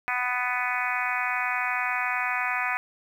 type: harmonic tone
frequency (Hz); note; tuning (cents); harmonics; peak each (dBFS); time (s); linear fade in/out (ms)
248.4; B3; +10; 3 / 4 / 5 / 6 / 7 / 8 / 9 / 10; -33 / -33 / -33 / -33 / -33 / -33 / -33 / -33; 0.08-2.77; 0
effects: 9-bit